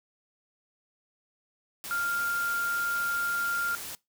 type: tone in noise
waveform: sine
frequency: 1396.9 Hz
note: F6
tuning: in tune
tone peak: -27 dBFS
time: 1.91-3.75 s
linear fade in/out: 0 ms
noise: white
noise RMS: -39 dBFS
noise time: 1.84-3.95 s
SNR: +9 dB
effects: noise-tail reverb RT60 0.2 s tail -22 dB re dry